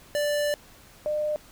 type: tone pair in turn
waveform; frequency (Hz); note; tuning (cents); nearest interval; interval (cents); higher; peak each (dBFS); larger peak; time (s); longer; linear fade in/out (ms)
square / sine; 587.3 / 603.1; D5 / D5; 0 / +46; unison; 46; second; -24; neither; 0.15-0.54 / 1.06-1.36; first; 0
effects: pink hiss -52 dBFS RMS until 1.51 s